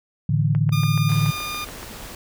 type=chord; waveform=sine; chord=A suspended fourth; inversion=none; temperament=equal; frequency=110 / 146.83 / 164.81 Hz; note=A2 / D3 / E3; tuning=0 / 0 / 0 cents; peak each=-21 / -19 / -24 dBFS; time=0.29-1.31 s; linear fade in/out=5 ms
type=click train; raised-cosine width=0.5 ms; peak=-20 dBFS; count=10; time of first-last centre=0.55-1.83 s; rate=7.03 Hz
type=tone; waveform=15% pulse; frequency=1212 Hz; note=D#6; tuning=46 cents flat; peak=-21 dBFS; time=0.72-1.65 s; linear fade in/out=10 ms
type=noise; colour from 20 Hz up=pink; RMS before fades=-37 dBFS; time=1.09-2.15 s; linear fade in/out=2 ms
effects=none